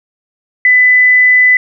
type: tone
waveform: sine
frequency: 2000 Hz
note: B6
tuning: 21 cents sharp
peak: -4 dBFS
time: 0.65-1.57 s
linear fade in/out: 2 ms
effects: none